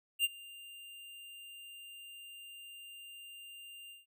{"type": "tone with ADSR envelope", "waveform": "square", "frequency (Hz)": 2794, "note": "F7", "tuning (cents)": 0, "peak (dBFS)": -26, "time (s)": [0.19, 4.06], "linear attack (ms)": 53, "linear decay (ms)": 31, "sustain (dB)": -23, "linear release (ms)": 160, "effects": []}